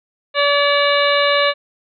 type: harmonic tone with a mistuned harmonic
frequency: 573 Hz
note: D5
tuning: 43 cents flat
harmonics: 1 / 2 / 3 / 4 / 5 / 6 / 7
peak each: -16 / -19 / -21 / -22 / -23 / -24 / -24 dBFS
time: 0.34-1.54 s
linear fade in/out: 50 ms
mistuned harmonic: 6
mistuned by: +86 cents
effects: none